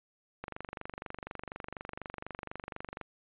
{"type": "click train", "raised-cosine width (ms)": 0.5, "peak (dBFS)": -24, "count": 63, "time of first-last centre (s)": [0.44, 3.013], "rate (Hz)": 24.1, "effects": ["resampled to 8000 Hz"]}